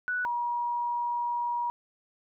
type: tone pair in turn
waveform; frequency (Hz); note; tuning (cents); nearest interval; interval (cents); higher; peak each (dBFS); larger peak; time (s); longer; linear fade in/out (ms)
sine; 1480 / 956.6; F#6 / A#5; 0 / +44; minor sixth; 756; first; -27; neither; 0.08-0.25 / 0.25-1.7; second; 0
effects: none